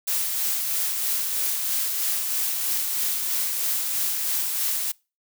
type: noise with tremolo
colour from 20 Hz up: blue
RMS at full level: -24 dBFS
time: 0.07-4.92 s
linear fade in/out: 10 ms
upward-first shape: sine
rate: 3.1 Hz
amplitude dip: 30%
effects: noise-tail reverb RT60 0.3 s tail -25 dB re dry